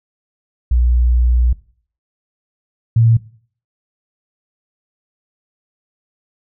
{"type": "tone pair in turn", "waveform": "sine", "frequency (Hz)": [60.5, 114.52], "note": ["B1", "A#2"], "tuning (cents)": [-35, -30], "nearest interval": "major seventh", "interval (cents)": 1105, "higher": "second", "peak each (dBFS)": [-10, -8], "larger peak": "second", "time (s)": [[0.71, 1.53], [2.96, 3.17]], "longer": "first", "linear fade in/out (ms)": 5, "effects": ["noise-tail reverb RT60 0.5 s tail -19 dB re dry"]}